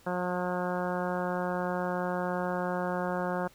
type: harmonic tone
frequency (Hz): 179.7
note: F3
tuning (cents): +50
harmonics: 1 / 2 / 3 / 4 / 5 / 6 / 7 / 8 / 9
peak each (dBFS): -34 / -37 / -34 / -37 / -38 / -41 / -43 / -41 / -44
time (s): 0.06-3.48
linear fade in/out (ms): 10
effects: pink hiss -59 dBFS RMS until 3.54 s